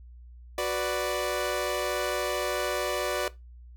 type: chord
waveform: sawtooth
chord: B minor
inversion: second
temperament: equal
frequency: 370 / 493.9 / 587.3 Hz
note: F#4 / B4 / D5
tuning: 0 / 0 / 0 cents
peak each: -28 / -29 / -26 dBFS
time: 0.58-3.28 s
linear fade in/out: 2 ms
effects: noise-tail reverb RT60 0.2 s tail -18 dB re dry + added 60 Hz sine -45 dBFS peak until 3.76 s